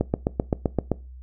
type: click train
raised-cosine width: 2 ms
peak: -7 dBFS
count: 8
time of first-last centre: 0.01-0.917 s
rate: 7.72 Hz
effects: noise-tail reverb RT60 0.3 s tail -21 dB re dry + added 63 Hz sine -39 dBFS peak until 1.22 s